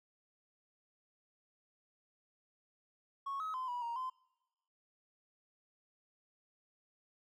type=tone with pitch steps; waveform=triangle; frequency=1103 / 1276 / 1028 / 974 / 937 / 1029 Hz; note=C#6 / D#6 / C6 / B5 / A#5 / C6; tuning=-9 / +43 / -31 / -24 / +9 / -29 cents; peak=-34 dBFS; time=3.26-4.1 s; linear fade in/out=10 ms; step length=140 ms; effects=noise-tail reverb RT60 1.0 s tail -26 dB re dry + tanh soft clip ceiling -33 dBFS